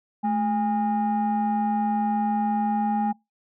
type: tone pair together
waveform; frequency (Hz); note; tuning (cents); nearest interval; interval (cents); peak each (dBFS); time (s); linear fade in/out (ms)
sine; 216.4 / 817; A3 / G#5; -29 / -29; octave + major seventh; 2300; -22 / -22; 0.23-3.13; 20
effects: noise-tail reverb RT60 0.2 s tail -25 dB re dry + tanh soft clip ceiling -17 dBFS